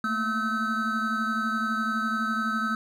triangle tone cluster, 220.7 / 232.6 / 1294 / 1528 Hz, A3 / A#3 / E6 / G6, +5 / -4 / -32 / -45 cents, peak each -29 / -34 / -26 / -29 dBFS, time 0.04-2.75 s, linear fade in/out 2 ms, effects none

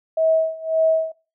sine tone with tremolo, 643 Hz, E5, 43 cents flat, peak -13 dBFS, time 0.17-1.12 s, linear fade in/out 5 ms, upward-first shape sine, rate 1.8 Hz, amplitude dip 90%, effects noise-tail reverb RT60 0.3 s tail -18 dB re dry

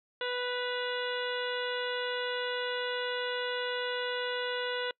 harmonic tone with a mistuned harmonic, 493.9 Hz, B4, in tune, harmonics 1 / 2 / 3 / 4 / 5 / 6 / 7 / 8, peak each -34 / -41 / -37 / -42 / -49 / -41 / -41 / -46 dBFS, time 0.21-4.91 s, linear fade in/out 2 ms, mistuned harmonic 6, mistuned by -54 cents, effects noise-tail reverb RT60 0.1 s tail -26 dB re dry

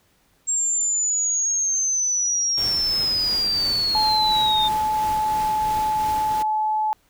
sine linear sweep, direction down, 7500 to 3606 Hz, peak -19 dBFS, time 0.47-4.69 s, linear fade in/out 20 ms
pink noise with tremolo, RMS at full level -33 dBFS, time 2.57-6.43 s, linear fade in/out 10 ms, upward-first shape triangle, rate 2.9 Hz, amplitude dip 35%
sine tone, 861 Hz, A5, 38 cents flat, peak -19 dBFS, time 3.95-6.93 s, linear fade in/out 0 ms
effects pink hiss -62 dBFS RMS until 7.09 s

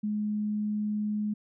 sine tone, 210.4 Hz, G#3, 23 cents sharp, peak -27 dBFS, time 0.03-1.34 s, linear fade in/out 10 ms, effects none

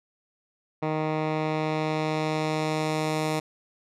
10% pulse tone with low-pass filter sweep, 155.56 Hz, D#3, in tune, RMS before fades -27 dBFS, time 0.82-3.4 s, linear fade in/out 10 ms, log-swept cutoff 1900 to 11000 Hz, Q 0.71, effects none

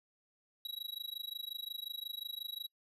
square tone with amplitude modulation, 3875 Hz, B7, 34 cents flat, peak -37 dBFS, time 0.65-2.67 s, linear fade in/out 2 ms, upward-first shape sine, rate 25.6 Hz, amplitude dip 100%, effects noise-tail reverb RT60 0.1 s tail -25 dB re dry + resampled to 32000 Hz

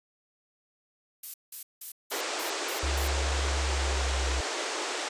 violet noise bursts, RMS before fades -37 dBFS, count 7, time 1.23-3.08 s, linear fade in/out 5 ms, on 110 ms, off 180 ms
pink band-pass noise, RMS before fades -33 dBFS, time 2.11-5.09 s, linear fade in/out 10 ms, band 320 to 8300 Hz, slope 48 dB/octave
sine tone with pitch glide, 69.3 to 65.49 Hz, C#2 to C2, 0 to +2 cents, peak -27 dBFS, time 2.83-4.41 s, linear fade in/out 5 ms, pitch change -98 cents, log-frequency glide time 3.63-4.26 s
effects resampled to 32000 Hz

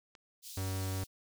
click, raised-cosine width 0.2 ms, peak -37 dBFS, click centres 0.152 s
pink high-pass noise, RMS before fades -47 dBFS, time 0.42-1.07 s, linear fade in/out 50 ms, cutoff 3900 Hz, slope 24 dB/octave
45% pulse tone, 94.9 Hz, F#2, 44 cents sharp, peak -34 dBFS, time 0.57-1.04 s, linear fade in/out 5 ms
effects none

